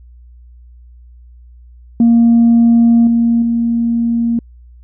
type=tone with level steps; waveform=sine; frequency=233.1 Hz; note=A#3; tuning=in tune; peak=-4 / -8 / -11 dBFS; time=2-4.39 s; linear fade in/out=2 ms; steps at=3.07 / 3.42 s; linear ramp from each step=2 ms; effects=tanh soft clip ceiling -3 dBFS + added 60 Hz sine -37 dBFS peak until 4.83 s

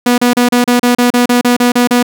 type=tone bursts; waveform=sawtooth; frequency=244 Hz; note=B3; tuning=21 cents flat; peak=-3 dBFS; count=13; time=0.06-2.028 s; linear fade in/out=5 ms; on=120 ms; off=34 ms; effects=none

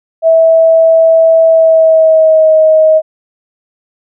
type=tone with pitch glide; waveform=sine; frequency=652 to 629.8 Hz; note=E5 to D#5; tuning=-19 to +21 cents; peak=-3 dBFS; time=0.22-3.02 s; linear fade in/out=50 ms; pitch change=-60 cents; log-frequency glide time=1.47-2.54 s; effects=none

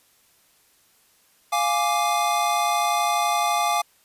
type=chord; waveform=square; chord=D diminished; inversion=first; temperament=equal; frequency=698.5 / 830.6 / 1174.7 Hz; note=F5 / Ab5 / D6; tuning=0 / 0 / 0 cents; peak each=-25 dBFS; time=1.52-3.82 s; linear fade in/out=10 ms; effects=white hiss -60 dBFS RMS until 4.04 s + resampled to 32000 Hz

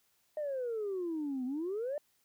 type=exponential two-way sweep; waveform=sine; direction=down then up; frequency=620 to 246.9 to 609 Hz; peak=-32 dBFS; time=0.37-1.98 s; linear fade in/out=2 ms; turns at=1.45 s; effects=tanh soft clip ceiling -30 dBFS + white hiss -73 dBFS RMS until 2.24 s

